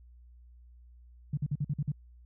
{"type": "tone bursts", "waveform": "sine", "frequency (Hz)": 144.8, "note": "D3", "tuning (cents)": -24, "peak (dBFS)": -27, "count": 7, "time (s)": [1.33, 1.919], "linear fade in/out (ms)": 5, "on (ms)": 43, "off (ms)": 48, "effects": ["added 60 Hz sine -52 dBFS peak until 2.25 s"]}